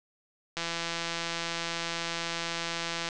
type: click train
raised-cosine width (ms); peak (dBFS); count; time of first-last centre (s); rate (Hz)
0.2; -15; 424; 0.57-3.088; 168
effects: resampled to 22050 Hz